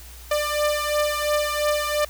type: beating tone pair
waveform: sawtooth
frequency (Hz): 594 / 596.9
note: D5 / D5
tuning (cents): +20 / +28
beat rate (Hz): 2.9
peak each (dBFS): -19 / -21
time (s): 0.31-2.05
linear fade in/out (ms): 5
effects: added 60 Hz sine -41 dBFS peak until 2.09 s + white hiss -45 dBFS RMS until 2.09 s